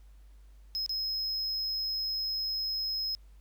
triangle tone with dropouts, 5130 Hz, E8, 48 cents flat, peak -29 dBFS, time 0.75-3.15 s, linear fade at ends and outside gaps 0 ms, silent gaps 0.862-0.894 s, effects added 50 Hz sine -51 dBFS peak until 3.4 s + pink hiss -70 dBFS RMS until 3.4 s

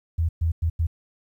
sine tone bursts at uneven times, 82.3 Hz, E2, 2 cents flat, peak -19 dBFS, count 4, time 0.18-0.29 / 0.41-0.52 / 0.62-0.7 / 0.79-0.87 s, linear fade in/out 10 ms, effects 10-bit

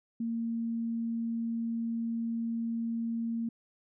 sine tone, 230 Hz, A#3, 23 cents flat, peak -30 dBFS, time 0.2-3.49 s, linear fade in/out 5 ms, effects none

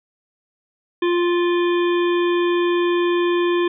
harmonic tone, 349.2 Hz, F4, in tune, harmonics 1 / 3 / 5 / 7 / 9 / 10, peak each -16 / -26 / -30 / -33 / -35 / -36 dBFS, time 1.02-3.68 s, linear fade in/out 5 ms, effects none

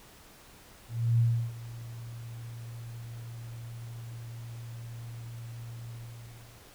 sine tone with ADSR envelope, 116.54 Hz, A#2, in tune, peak -20 dBFS, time 0.88-6.67 s, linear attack 310 ms, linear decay 330 ms, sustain -19 dB, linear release 780 ms, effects pink hiss -54 dBFS RMS until 6.74 s

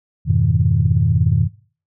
sine chord, F half-diminished seventh, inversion none, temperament equal with one note detuned, 87.31 / 103.83 / 123.47 / 157.92 Hz, F2 / Ab2 / Cb3 / Eb3, 0 / 0 / 0 / +26 cents, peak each -18 dBFS, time 0.25-1.49 s, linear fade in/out 50 ms, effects noise-tail reverb RT60 0.4 s tail -19 dB re dry + tanh soft clip ceiling -2 dBFS

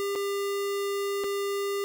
square tone with dropouts, 400.1 Hz, G4, 35 cents sharp, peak -28 dBFS, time 0-1.84 s, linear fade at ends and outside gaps 0 ms, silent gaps 0.153-0.158 / 1.238-1.242 s, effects none

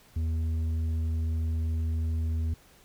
sine tone with tanh clipping, 80.8 Hz, E2, 34 cents flat, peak -27 dBFS, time 0.16-2.54 s, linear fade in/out 5 ms, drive 6 dB, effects pink hiss -58 dBFS RMS until 2.84 s

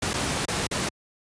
pink noise with dropouts, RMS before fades -26 dBFS, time 0.02-0.89 s, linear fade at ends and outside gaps 5 ms, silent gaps 0.134-0.139 / 0.455-0.482 / 0.67-0.711 s, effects high-pass 80 Hz 12 dB/octave + resampled to 22050 Hz

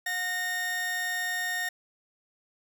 40% pulse tone pair together, 724.3 / 1841 Hz, F#5 / A#6, -37 / -22 cents, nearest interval octave + major third, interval 1615 cents, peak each -37 / -28 dBFS, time 0.06-1.69 s, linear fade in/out 5 ms, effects none

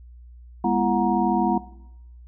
sine tone cluster, 203.7 / 243.3 / 337.4 / 732 / 940 Hz, G#3 / B3 / E4 / F#5 / A#5, -33 / -26 / +40 / -19 / +14 cents, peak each -25 dBFS, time 0.64-1.58 s, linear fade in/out 5 ms, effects noise-tail reverb RT60 0.8 s tail -17 dB re dry + added 60 Hz sine -42 dBFS peak until 2.27 s

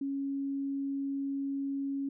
sine tone, 276.2 Hz, C#4, 6 cents flat, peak -31 dBFS, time 0.01-2.09 s, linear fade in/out 5 ms, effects none

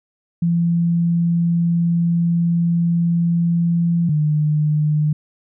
sine tone pair in turn, 169.9 / 151.36 Hz, F3 / D#3, -47 / -47 cents, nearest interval major second, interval 200 cents, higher first, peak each -14 dBFS, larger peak neither, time 0.42-4.09 / 4.09-5.13 s, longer first, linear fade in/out 5 ms, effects none

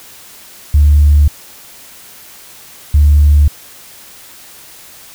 sine tone pair in turn, 73.42 / 73.42 Hz, D2 / D2, 0 / 0 cents, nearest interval unison, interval 0 cents, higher neither, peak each -3 dBFS, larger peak neither, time 0.74-1.28 / 2.94-3.48 s, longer neither, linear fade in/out 5 ms, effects tanh soft clip ceiling 0 dBFS + white hiss -37 dBFS RMS until 5.14 s

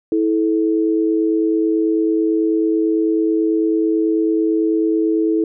sine tone pair together, 324.8 / 433.9 Hz, E4 / A4, -26 / -24 cents, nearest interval perfect fourth, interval 502 cents, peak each -15 / -19 dBFS, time 0.12-5.44 s, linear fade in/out 2 ms, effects none

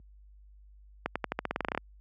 accelerating click train, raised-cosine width 0.5 ms, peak -14 dBFS, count 14, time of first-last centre 1.06-1.776 s, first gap 96 ms, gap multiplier 0.9, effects added 50 Hz sine -33 dBFS peak until 2 s + high-pass 150 Hz 12 dB/octave

